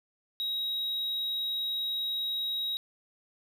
triangle tone, 3815 Hz, A#7, 39 cents sharp, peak -28 dBFS, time 0.4-2.77 s, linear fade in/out 0 ms, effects none

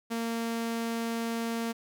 sawtooth tone, 230 Hz, A#3, 23 cents flat, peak -26 dBFS, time 0.1-1.73 s, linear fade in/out 20 ms, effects none

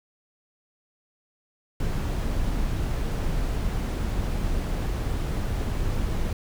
brown noise, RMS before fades -26 dBFS, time 1.8-6.33 s, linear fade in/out 2 ms, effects none

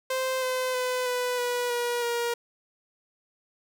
sawtooth tone with pitch steps, 520 / 512 / 504 / 496.2 / 488.6 / 481 / 473.5 Hz, C5 / C5 / B4 / B4 / B4 / B4 / A#4, -11 / -38 / +35 / +8 / -19 / -46 / +27 cents, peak -22 dBFS, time 0.1-2.34 s, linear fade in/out 5 ms, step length 320 ms, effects none

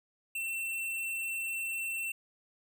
sine tone with hard clipping, 2696 Hz, E7, 38 cents sharp, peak -34 dBFS, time 0.35-2.12 s, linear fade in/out 5 ms, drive 18 dB, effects none

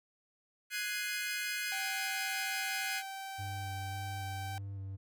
sawtooth chord, Ab dominant seventh, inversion third, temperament equal, 1480 / 1661.2 / 2093 / 2489 Hz, Gb6 / Ab6 / C7 / Eb7, 0 / 0 / 0 / 0 cents, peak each -37 dBFS, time 0.7-3.03 s, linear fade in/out 50 ms
sawtooth tone, 776 Hz, G5, 18 cents flat, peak -37 dBFS, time 1.72-4.58 s, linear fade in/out 0 ms
triangle tone with vibrato, 98 Hz, G2, in tune, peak -37 dBFS, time 3.38-4.97 s, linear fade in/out 20 ms, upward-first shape square, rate 1.8 Hz, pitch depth 18 cents each way
effects none

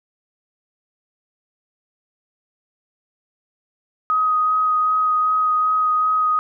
sine tone with vibrato, 1255 Hz, D#6, 15 cents sharp, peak -15 dBFS, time 4.1-6.39 s, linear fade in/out 0 ms, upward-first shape sine, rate 2.6 Hz, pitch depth 11 cents each way, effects none

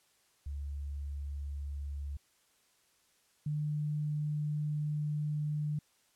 sine tone pair in turn, 71.2 / 149.74 Hz, C#2 / D3, +47 / +34 cents, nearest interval octave + minor second, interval 1287 cents, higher second, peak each -36 / -31 dBFS, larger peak second, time 0.46-2.17 / 3.46-5.79 s, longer second, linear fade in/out 5 ms, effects white hiss -70 dBFS RMS until 6.15 s + low-pass 11000 Hz 12 dB/octave

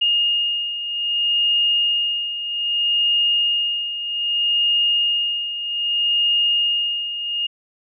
sine beating tone pair, 2842 / 2842.63 Hz, F7 / F7, +30 / +30 cents, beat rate 0.63 Hz, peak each -24 / -18 dBFS, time 0.01-7.47 s, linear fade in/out 10 ms, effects none

